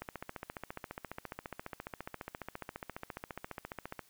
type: click train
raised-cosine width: 0.5 ms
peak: -25 dBFS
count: 59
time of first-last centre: 0.02-3.993 s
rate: 14.6 Hz
effects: white hiss -65 dBFS RMS until 4.09 s

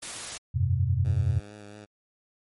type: noise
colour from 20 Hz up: white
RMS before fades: -36 dBFS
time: 0.02-0.38 s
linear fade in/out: 10 ms
type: chord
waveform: sine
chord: F suspended second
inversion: none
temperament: equal with one note detuned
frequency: 87.31 / 98 / 128.12 Hz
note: F2 / G2 / C3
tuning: 0 / 0 / -36 cents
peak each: -26 dBFS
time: 0.54-1.4 s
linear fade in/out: 20 ms
type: tone with vibrato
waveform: 10% pulse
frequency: 103.83 Hz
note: G#2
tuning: in tune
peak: -35 dBFS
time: 1.04-1.86 s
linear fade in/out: 20 ms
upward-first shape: sine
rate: 4.4 Hz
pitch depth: 29 cents each way
effects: MP3 48 kbps

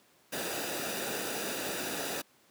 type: noise with comb filter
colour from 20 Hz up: pink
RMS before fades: -35 dBFS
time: 0.32-2.22 s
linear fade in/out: 10 ms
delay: 0.93 ms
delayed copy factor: -0.55
effects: pink hiss -64 dBFS RMS until 2.5 s + high-pass 200 Hz 12 dB/octave

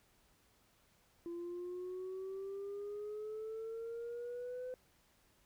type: exponential sweep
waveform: sine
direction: up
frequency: 340 to 509 Hz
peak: -39 dBFS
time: 1.26-4.74 s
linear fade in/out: 0 ms
effects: tanh soft clip ceiling -39 dBFS + pink hiss -71 dBFS RMS until 5.45 s

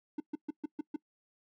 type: tone bursts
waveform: triangle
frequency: 298.6 Hz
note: D4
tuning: 29 cents sharp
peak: -30 dBFS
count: 6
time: 0.18-0.962 s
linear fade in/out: 5 ms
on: 22 ms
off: 130 ms
effects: noise-tail reverb RT60 0.1 s tail -21 dB re dry

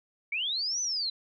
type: linear two-way sweep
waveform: sine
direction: up then down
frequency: 2200 to 6100 to 3979 Hz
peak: -28 dBFS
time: 0.32-1.1 s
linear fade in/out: 5 ms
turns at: 0.81 s
effects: none

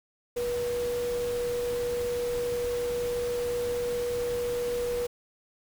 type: tone in noise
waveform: sine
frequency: 483.3 Hz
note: B4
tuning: 38 cents flat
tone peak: -27 dBFS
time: 0.36-5.07 s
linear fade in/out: 10 ms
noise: pink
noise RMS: -40 dBFS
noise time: 0.36-5.07 s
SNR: +10 dB
effects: none

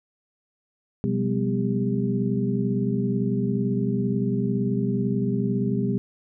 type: tone cluster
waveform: sine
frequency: 126.3 / 180.4 / 198.3 / 249.2 / 399.9 Hz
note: B2 / F#3 / G3 / B3 / G4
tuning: +39 / -44 / +20 / +16 / +35 cents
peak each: -27 / -31 / -25 / -28 / -30 dBFS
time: 1.04-5.98 s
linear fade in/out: 0 ms
effects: none

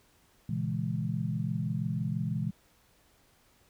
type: chord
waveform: sine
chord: A# half-diminished seventh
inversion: none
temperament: equal with one note detuned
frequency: 118.92 / 138.59 / 164.81 / 207.7 Hz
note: A#2 / C#3 / E3 / G#3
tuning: +35 / 0 / 0 / 0 cents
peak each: -34 / -36 / -33 / -36 dBFS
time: 0.49-2.51 s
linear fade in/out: 5 ms
effects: pink hiss -65 dBFS RMS until 3.69 s

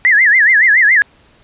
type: tone with vibrato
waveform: sine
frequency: 1868 Hz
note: A#6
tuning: 3 cents sharp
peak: -6 dBFS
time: 0.05-1.02 s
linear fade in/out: 0 ms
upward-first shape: sine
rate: 7.1 Hz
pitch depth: 210 cents each way
effects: pink hiss -49 dBFS RMS until 1.43 s + resampled to 8000 Hz

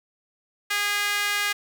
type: tone with high-pass filter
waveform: sawtooth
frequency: 410 Hz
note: G#4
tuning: 22 cents flat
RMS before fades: -25 dBFS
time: 0.7-1.53 s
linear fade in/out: 10 ms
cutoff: 1800 Hz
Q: 1.7
effects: none

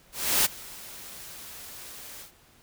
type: noise with ADSR envelope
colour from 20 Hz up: white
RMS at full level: -21 dBFS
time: 0.12-2.32 s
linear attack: 330 ms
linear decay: 21 ms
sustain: -22 dB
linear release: 110 ms
effects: pink hiss -58 dBFS RMS until 2.62 s

